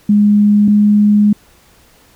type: tone pair in turn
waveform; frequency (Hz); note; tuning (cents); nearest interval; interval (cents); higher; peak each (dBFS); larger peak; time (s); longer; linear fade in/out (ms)
sine; 207 / 207.9; G#3 / G#3; -5 / +2; unison; 7; second; -6; neither; 0.09-0.68 / 0.68-1.33; second; 5
effects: pink hiss -48 dBFS RMS until 2.15 s